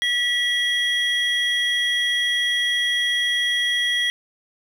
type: tone pair together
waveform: triangle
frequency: 1945 / 3288 Hz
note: B6 / G#7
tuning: -27 / -18 cents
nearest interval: major sixth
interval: 909 cents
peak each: -20 dBFS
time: 0.02-4.1 s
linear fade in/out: 0 ms
effects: none